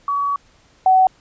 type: tone pair in turn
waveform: sine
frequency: 1133 / 751.8 Hz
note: C#6 / F#5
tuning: +37 / +27 cents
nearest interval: perfect fifth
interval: 710 cents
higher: first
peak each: -17 / -9 dBFS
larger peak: second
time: 0.08-0.36 / 0.86-1.07 s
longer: first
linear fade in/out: 2 ms
effects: pink hiss -54 dBFS RMS until 1.2 s + resampled to 16000 Hz